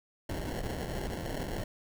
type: noise with sample-and-hold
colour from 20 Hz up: pink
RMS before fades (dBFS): -36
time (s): 0.29-1.64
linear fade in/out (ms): 5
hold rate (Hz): 1225
effects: none